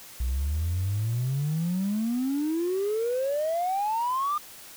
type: exponential sweep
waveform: triangle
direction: up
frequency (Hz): 59.6 to 1223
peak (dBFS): -21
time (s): 0.2-4.38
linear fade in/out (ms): 5
effects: tanh soft clip ceiling -21 dBFS + white hiss -46 dBFS RMS until 4.76 s